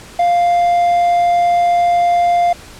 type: tone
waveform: triangle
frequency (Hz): 698.5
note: F5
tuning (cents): 0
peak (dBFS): -8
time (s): 0.19-2.53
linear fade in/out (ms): 5
effects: pink hiss -37 dBFS RMS until 2.79 s + low-pass 10000 Hz 12 dB/octave